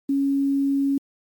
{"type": "tone with quantisation", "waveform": "sine", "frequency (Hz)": 276.8, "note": "C#4", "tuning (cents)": -2, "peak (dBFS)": -18, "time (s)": [0.09, 0.98], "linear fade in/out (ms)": 5, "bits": 8, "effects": ["MP3 96 kbps"]}